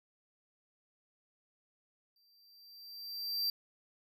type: tone with exponential growth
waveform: square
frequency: 4699 Hz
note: D8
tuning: in tune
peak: -30 dBFS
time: 2.16-3.5 s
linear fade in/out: 2 ms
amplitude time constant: 290 ms
effects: none